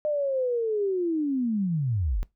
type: linear sweep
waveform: sine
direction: down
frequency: 609 to 34.25 Hz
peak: -23 dBFS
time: 0.05-2.23 s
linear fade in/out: 0 ms
effects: noise-tail reverb RT60 0.2 s tail -22 dB re dry

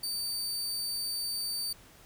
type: tone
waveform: sawtooth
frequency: 4603 Hz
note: D8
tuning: 36 cents flat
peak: -29 dBFS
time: 0.03-1.73 s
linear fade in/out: 5 ms
effects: pink hiss -56 dBFS RMS until 2.05 s

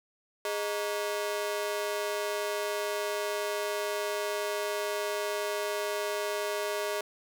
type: ring-modulated tone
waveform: sawtooth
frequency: 517 Hz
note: C5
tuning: 21 cents flat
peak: -23 dBFS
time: 0.45-7.01 s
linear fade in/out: 2 ms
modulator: 103 Hz
effects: none

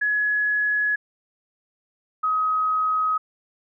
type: tone pair in turn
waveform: sine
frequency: 1689 / 1265.3 Hz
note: G#6 / D#6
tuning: +29 / +29 cents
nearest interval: perfect fourth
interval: 500 cents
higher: first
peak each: -19 dBFS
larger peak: neither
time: 0.01-0.96 / 2.23-3.18 s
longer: neither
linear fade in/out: 10 ms
effects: none

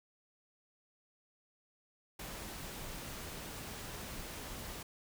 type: noise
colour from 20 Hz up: pink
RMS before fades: -45 dBFS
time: 2.19-4.83 s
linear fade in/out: 5 ms
effects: none

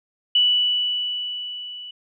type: tone with level ramp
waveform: sine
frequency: 2960 Hz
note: F#7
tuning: in tune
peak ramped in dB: -13 to -34 dBFS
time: 0.35-1.91 s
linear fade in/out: 5 ms
effects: none

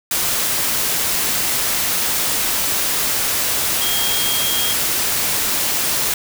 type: tone in noise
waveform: sine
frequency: 3246 Hz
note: G#7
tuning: 40 cents flat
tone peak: -22 dBFS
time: 3.81-4.73 s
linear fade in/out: 2 ms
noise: white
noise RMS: -19 dBFS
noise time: 0.11-6.14 s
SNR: -6 dB
effects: none

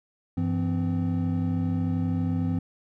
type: tone cluster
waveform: triangle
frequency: 96.8 / 168.1 / 257.5 Hz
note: G2 / E3 / C4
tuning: -21 / +34 / -28 cents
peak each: -26 / -26 / -26 dBFS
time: 0.37-2.59 s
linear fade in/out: 5 ms
effects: none

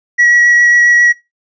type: tone with vibrato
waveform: triangle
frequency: 1922 Hz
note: B6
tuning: 48 cents flat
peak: -4 dBFS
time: 0.18-1.13 s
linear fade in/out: 20 ms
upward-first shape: sine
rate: 7.4 Hz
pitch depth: 9 cents each way
effects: noise-tail reverb RT60 0.2 s tail -20 dB re dry + resampled to 16000 Hz

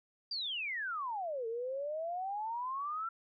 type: exponential two-way sweep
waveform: sine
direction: down then up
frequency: 4824 to 444.5 to 1367 Hz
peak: -35 dBFS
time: 0.31-3.09 s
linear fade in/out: 5 ms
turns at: 1.47 s
effects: none

